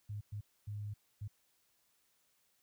sine tone bursts at uneven times, 103.83 Hz, G#2, in tune, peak -39 dBFS, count 4, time 0.09-0.21 / 0.32-0.41 / 0.67-0.94 / 1.21-1.28 s, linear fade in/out 10 ms, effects white hiss -75 dBFS RMS until 2.62 s

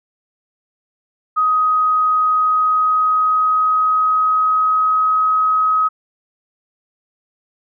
sine tone with pitch glide, 1256 to 1269.1 Hz, D#6 to D#6, +16 to +34 cents, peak -12 dBFS, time 1.36-5.89 s, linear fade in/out 20 ms, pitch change +18 cents, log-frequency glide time 2.24-5.26 s, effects none

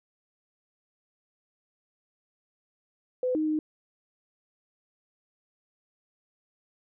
sine tone with pitch steps, 505 / 310.4 / 308.1 Hz, B4 / D#4 / D#4, +39 / -4 / -17 cents, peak -24 dBFS, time 3.23-3.59 s, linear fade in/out 2 ms, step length 120 ms, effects none

